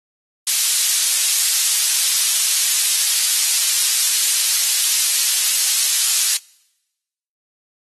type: high-pass noise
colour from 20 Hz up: pink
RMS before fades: -17 dBFS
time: 0.47-6.37 s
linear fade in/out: 2 ms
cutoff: 4700 Hz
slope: 12 dB/octave
effects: noise-tail reverb RT60 1.0 s tail -26 dB re dry + AAC 32 kbps